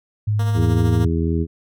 sine tone with pitch glide, 105.6 to 106.7 Hz, G#2 to G#2, +29 to +47 cents, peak -16 dBFS, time 0.27-1.07 s, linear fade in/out 10 ms, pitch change +18 cents, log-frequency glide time 0.42-0.9 s
10% pulse tone with tremolo, 233.5 Hz, A#3, 3 cents sharp, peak -20 dBFS, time 0.39-1.05 s, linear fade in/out 5 ms, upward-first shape sine, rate 13 Hz, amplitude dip 45%
harmonic tone, 82.3 Hz, E2, 2 cents flat, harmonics 1 / 2 / 3 / 4 / 5, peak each -20 / -23 / -25 / -26 / -27 dBFS, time 0.54-1.47 s, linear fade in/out 50 ms
effects none

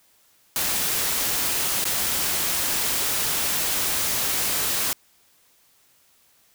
white noise with dropouts, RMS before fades -24 dBFS, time 0.56-4.93 s, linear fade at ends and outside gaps 1 ms, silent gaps 1.842-1.853 s, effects white hiss -60 dBFS RMS until 6.54 s

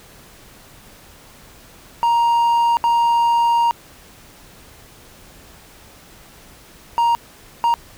triangle tone bursts at uneven times, 937 Hz, A#5, 9 cents sharp, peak -11 dBFS, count 4, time 2.03-2.77 / 2.84-3.71 / 6.98-7.15 / 7.64-7.74 s, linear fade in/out 0 ms, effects pink hiss -45 dBFS RMS until 7.97 s

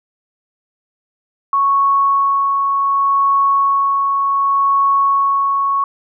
sine tone with tremolo, 1107 Hz, C#6, 3 cents flat, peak -10 dBFS, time 1.53-5.84 s, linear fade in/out 2 ms, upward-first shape sine, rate 0.67 Hz, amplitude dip 30%, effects none

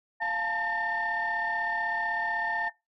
sine tone cluster, 698 / 870 / 906 / 1809 Hz, F5 / A5 / A#5 / A6, -1 / -20 / -50 / +48 cents, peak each -35 / -32 / -35 / -29 dBFS, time 0.2-2.7 s, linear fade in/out 20 ms, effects noise-tail reverb RT60 0.2 s tail -19 dB re dry + tanh soft clip ceiling -21 dBFS

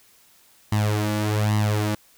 sawtooth tone with flanger, 105.8 Hz, G#2, 33 cents sharp, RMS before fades -22 dBFS, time 0.72-1.95 s, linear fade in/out 5 ms, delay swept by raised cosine 1 to 3.5 ms, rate 1.2 Hz, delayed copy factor +0.75, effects white hiss -56 dBFS RMS until 2.17 s

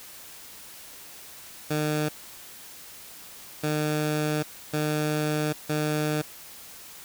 15% pulse tone bursts at uneven times, 151.8 Hz, D#3, 42 cents flat, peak -18 dBFS, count 4, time 1.7-2.09 / 3.63-4.43 / 4.73-5.53 / 5.69-6.22 s, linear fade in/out 10 ms, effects white hiss -45 dBFS RMS until 7.04 s

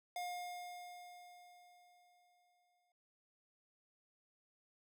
square tone with exponential decay, 712 Hz, F5, 33 cents sharp, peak -40 dBFS, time 0.16-2.92 s, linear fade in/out 2 ms, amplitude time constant 600 ms, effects none

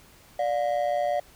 triangle ring-modulated tone, 650 Hz, E5, 24 cents flat, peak -18 dBFS, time 0.39-1.2 s, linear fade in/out 5 ms, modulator 62.6 Hz, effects pink hiss -54 dBFS RMS until 1.35 s

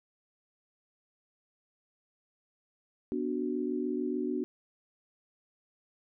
sine chord, B minor, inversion none, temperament equal, 246.9 / 293.7 / 370 Hz, B3 / D4 / F#4, 0 / 0 / 0 cents, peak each -34 dBFS, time 3.12-4.44 s, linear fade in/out 0 ms, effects none

